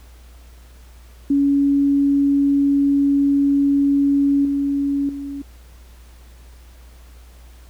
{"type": "tone with level steps", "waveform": "sine", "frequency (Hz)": 280.9, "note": "C#4", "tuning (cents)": 23, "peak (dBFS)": [-13, -17, -26], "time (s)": [1.3, 5.42], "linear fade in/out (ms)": 5, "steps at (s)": [4.45, 5.09], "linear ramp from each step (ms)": 2, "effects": ["added 60 Hz sine -41 dBFS peak until 7.69 s", "pink hiss -52 dBFS RMS until 7.69 s"]}